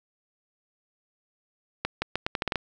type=accelerating click train; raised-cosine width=0.3 ms; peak=-10 dBFS; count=9; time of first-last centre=1.85-2.557 s; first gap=170 ms; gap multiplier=0.8; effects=none